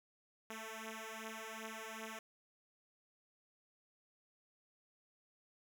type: beating tone pair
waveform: 5% pulse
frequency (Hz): 220 / 222.6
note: A3 / A3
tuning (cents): 0 / +20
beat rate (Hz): 2.6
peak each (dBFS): -37 / -37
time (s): 0.5-2.19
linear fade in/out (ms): 2
effects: none